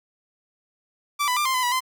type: tone with pitch steps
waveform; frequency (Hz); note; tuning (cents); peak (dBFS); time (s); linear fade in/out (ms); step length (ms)
sawtooth; 1165 / 996 / 1190 / 1048 / 1014 / 975 / 1031; D6 / B5 / D6 / C6 / B5 / B5 / C6; -14 / +14 / +22 / +2 / +45 / -23 / -26; -17; 1.19-1.806; 20; 88
effects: none